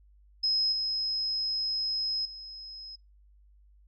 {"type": "tone with level steps", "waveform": "sine", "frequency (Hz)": 5120, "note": "D#8", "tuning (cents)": 49, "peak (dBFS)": [-24, -28, -41], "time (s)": [0.43, 2.96], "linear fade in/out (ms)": 10, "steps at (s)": [0.72, 2.25], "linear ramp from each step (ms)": 5, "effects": ["noise-tail reverb RT60 0.2 s tail -22 dB re dry", "added 50 Hz sine -56 dBFS peak until 3.87 s"]}